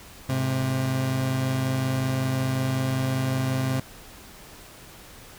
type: tone pair together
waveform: 30% pulse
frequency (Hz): 105.91 / 131.3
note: G#2 / C3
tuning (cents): +34 / +6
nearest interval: major third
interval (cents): 372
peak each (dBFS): -29 / -21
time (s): 0.29-3.8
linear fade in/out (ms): 5
effects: pink hiss -46 dBFS RMS until 5.38 s